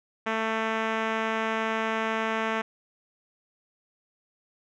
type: tone with low-pass filter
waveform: 5% pulse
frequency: 222.1 Hz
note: A3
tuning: 16 cents sharp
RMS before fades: -28 dBFS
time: 0.26-2.62 s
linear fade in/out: 10 ms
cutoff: 2500 Hz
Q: 0.63
effects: none